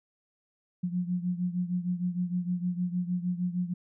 sine beating tone pair, 176.9 / 183.4 Hz, F3 / F#3, +23 / -15 cents, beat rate 6.5 Hz, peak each -29 / -33 dBFS, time 0.83-3.74 s, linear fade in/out 10 ms, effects none

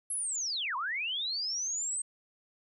sine linear two-way sweep, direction down then up, 11175 to 942 to 8370 Hz, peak -31 dBFS, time 0.1-2.02 s, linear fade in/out 5 ms, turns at 0.76 s, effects none

